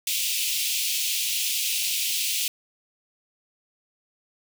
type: high-pass noise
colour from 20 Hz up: pink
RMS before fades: -26 dBFS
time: 0.07-2.48 s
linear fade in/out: 2 ms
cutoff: 2500 Hz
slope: 48 dB/octave
effects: none